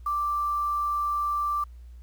sine tone with quantisation, 1174.7 Hz, D6, in tune, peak -24 dBFS, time 0.06-1.64 s, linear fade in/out 5 ms, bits 8, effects added 60 Hz sine -42 dBFS peak until 2.02 s + pink hiss -68 dBFS RMS until 2.02 s

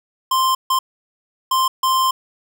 square tone bursts at uneven times, 1046.5 Hz, C6, in tune, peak -15 dBFS, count 4, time 0.31-0.55 / 0.7-0.79 / 1.51-1.68 / 1.83-2.11 s, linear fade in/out 5 ms, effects none

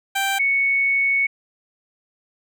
15% pulse / sine tone pair in turn, 784 / 2217 Hz, G5 / C#7, 0 / 0 cents, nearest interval octave + tritone, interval 1800 cents, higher second, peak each -13 / -16 dBFS, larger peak first, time 0.15-0.39 / 0.39-1.27 s, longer second, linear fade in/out 10 ms, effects none

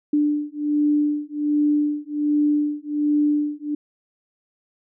sine beating tone pair, 295.2 / 296.5 Hz, D4 / D4, +9 / +17 cents, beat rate 1.3 Hz, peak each -21 dBFS, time 0.13-3.75 s, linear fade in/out 5 ms, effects none

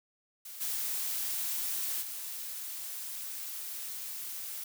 blue noise with level steps, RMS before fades -45 / -34 / -40 dBFS, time 0.45-4.64 s, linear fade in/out 5 ms, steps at 0.6 / 2.01 s, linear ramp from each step 20 ms, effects none

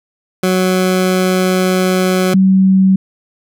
20% pulse / sine tone pair in turn, 185 / 190.31 Hz, F#3 / F#3, 0 / +49 cents, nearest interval unison, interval 49 cents, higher second, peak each -6 dBFS, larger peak neither, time 0.43-2.34 / 2.34-2.96 s, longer first, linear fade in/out 5 ms, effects none

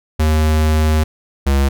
square tone pair in turn, 77.7 / 68.93 Hz, D#2 / C#2, -2 / -9 cents, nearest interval major second, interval 207 cents, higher first, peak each -12 dBFS, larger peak neither, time 0.19-1.04 / 1.46-1.69 s, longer first, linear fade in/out 10 ms, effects none

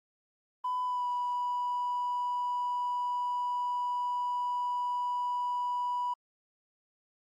triangle tone with pitch glide, 1000 to 981.1 Hz, B5 to B5, +21 to -12 cents, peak -26 dBFS, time 0.64-6.14 s, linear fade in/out 10 ms, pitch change -33 cents, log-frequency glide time 0.84-1.06 s, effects tanh soft clip ceiling -26 dBFS + Opus 24 kbps

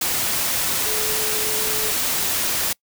sine tone in noise, 431.7 Hz, A4, 33 cents flat, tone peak -30 dBFS, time 0.86-1.91 s, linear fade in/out 5 ms, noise white, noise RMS -22 dBFS, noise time 0.01-2.73 s, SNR -11 dB, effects noise-tail reverb RT60 0.1 s tail -25 dB re dry

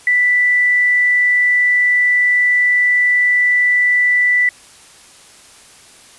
sine tone, 1975.5 Hz, B6, in tune, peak -10 dBFS, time 0.07-4.49 s, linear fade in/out 2 ms, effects white hiss -43 dBFS RMS until 6.18 s + resampled to 24000 Hz

